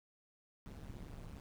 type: noise with amplitude modulation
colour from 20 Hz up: brown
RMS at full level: -45 dBFS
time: 0.66-1.4 s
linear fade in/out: 0 ms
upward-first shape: sine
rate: 140 Hz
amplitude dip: 100%
effects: none